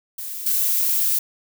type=noise with level steps; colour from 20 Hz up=violet; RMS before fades=-31 / -20 dBFS; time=0.18-1.19 s; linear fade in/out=5 ms; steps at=0.46 s; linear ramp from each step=5 ms; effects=none